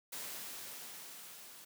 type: noise with level ramp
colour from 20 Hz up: white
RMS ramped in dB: -43 to -54 dBFS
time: 0.12-1.65 s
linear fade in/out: 10 ms
effects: high-pass 150 Hz 12 dB/octave